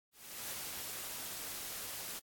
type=noise with ADSR envelope; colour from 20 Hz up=white; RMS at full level=-41 dBFS; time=0.12-2.2 s; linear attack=410 ms; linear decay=5 ms; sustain=-2 dB; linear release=22 ms; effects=AAC 64 kbps